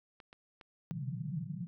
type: clicks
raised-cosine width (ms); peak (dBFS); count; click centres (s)
0.3; -36; 3; 0.202 / 0.329 / 0.612
type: band-pass noise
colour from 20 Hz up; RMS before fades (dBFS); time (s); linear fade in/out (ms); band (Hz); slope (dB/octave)
pink; -39; 0.91-1.67; 0; 120 to 190; 96
effects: none